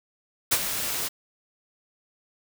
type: noise with ADSR envelope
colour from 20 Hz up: white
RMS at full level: -19 dBFS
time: 0.51-1.09 s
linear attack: 13 ms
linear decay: 55 ms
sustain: -10 dB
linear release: 20 ms
effects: none